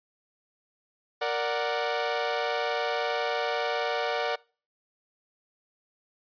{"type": "chord", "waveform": "sawtooth", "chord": "Bb augmented", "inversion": "none", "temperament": "equal", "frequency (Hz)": [466.2, 587.3, 740], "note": ["Bb4", "D5", "F#5"], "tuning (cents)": [0, 0, 0], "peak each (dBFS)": -27, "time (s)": [1.21, 4.36], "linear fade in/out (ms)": 10, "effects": ["noise-tail reverb RT60 0.4 s tail -25 dB re dry", "resampled to 11025 Hz"]}